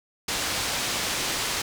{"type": "low-pass noise", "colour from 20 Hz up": "white", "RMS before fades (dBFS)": -28, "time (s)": [0.28, 1.62], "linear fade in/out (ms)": 5, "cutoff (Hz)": 6200, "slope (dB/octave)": 12, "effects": []}